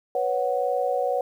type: chord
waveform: sine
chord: B suspended second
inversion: none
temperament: just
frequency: 493.9 / 555.6 / 740.8 Hz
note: B4 / C#5 / F#5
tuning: 0 / +4 / +2 cents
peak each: -26 dBFS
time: 0.15-1.21 s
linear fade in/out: 2 ms
effects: 9-bit